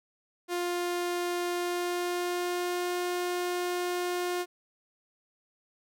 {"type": "tone with pitch glide", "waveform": "sawtooth", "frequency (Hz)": [351.9, 356], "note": ["F4", "F4"], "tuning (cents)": [13, 33], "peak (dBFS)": -25, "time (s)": [0.48, 4.46], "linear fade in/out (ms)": 50, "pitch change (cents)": 20, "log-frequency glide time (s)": [1.51, 2.97], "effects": []}